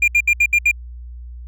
triangle tone bursts, 2403 Hz, D7, 39 cents sharp, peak -9 dBFS, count 6, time 0.02-0.714 s, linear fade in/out 5 ms, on 59 ms, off 68 ms, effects added 60 Hz sine -31 dBFS peak until 1.47 s

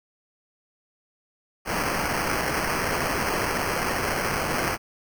blue noise with sample-and-hold, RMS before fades -26 dBFS, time 1.65-4.78 s, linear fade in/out 50 ms, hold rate 3675 Hz, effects none

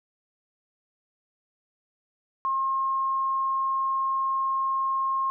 sine tone, 1071 Hz, C6, 40 cents sharp, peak -23 dBFS, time 2.45-5.3 s, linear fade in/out 0 ms, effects none

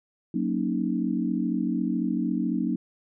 sine chord, D# minor seventh, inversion first, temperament equal, 185 / 233.1 / 277.2 / 311.1 Hz, F#3 / A#3 / C#4 / D#4, 0 / 0 / 0 / 0 cents, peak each -29 / -28 / -30 / -30 dBFS, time 0.34-2.76 s, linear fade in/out 5 ms, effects none

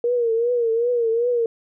sine tone with vibrato, 469.8 Hz, A#4, 13 cents sharp, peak -17 dBFS, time 0.04-1.46 s, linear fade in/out 2 ms, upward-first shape triangle, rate 2.6 Hz, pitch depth 93 cents each way, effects none

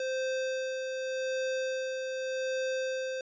square tone with tremolo, 521 Hz, C5, 7 cents flat, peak -30 dBFS, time 0-3.21 s, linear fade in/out 2 ms, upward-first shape sine, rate 0.85 Hz, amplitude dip 35%, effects resampled to 16000 Hz

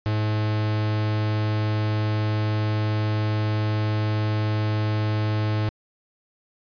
45% pulse tone, 107.1 Hz, A2, 46 cents flat, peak -21 dBFS, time 0.06-5.69 s, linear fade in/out 0 ms, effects resampled to 11025 Hz

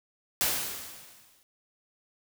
white noise with exponential decay, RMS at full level -25 dBFS, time 0.41-1.43 s, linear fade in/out 0 ms, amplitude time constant 220 ms, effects none

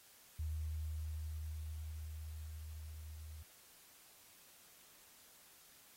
sine tone with level ramp, 77.78 Hz, D#2, in tune, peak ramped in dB -37 to -48 dBFS, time 0.39-3.43 s, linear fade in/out 5 ms, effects white hiss -63 dBFS RMS until 5.96 s + AAC 48 kbps

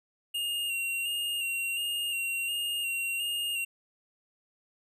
square tone with vibrato, 2792 Hz, F7, 1 cent flat, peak -30 dBFS, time 0.34-3.65 s, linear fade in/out 10 ms, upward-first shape square, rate 1.4 Hz, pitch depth 27 cents each way, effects none

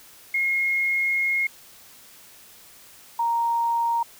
sine tone pair in turn, 2152 / 931.9 Hz, C7 / A#5, +48 / -1 cents, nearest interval octave + major second, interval 1449 cents, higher first, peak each -20 dBFS, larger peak neither, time 0.34-1.47 / 3.19-4.03 s, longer first, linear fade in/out 5 ms, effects white hiss -49 dBFS RMS until 4.19 s

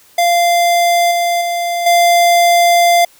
square tone with level steps, 693 Hz, F5, 14 cents flat, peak -10 / -13 / -16 / -8 dBFS, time 0.18-3.05 s, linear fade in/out 5 ms, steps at 1.11 / 1.41 / 1.86 s, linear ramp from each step 5 ms, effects white hiss -47 dBFS RMS until 3.19 s

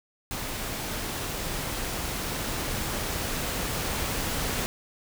pink noise with level ramp, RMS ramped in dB -33 to -29 dBFS, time 0.31-4.66 s, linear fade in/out 0 ms, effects none

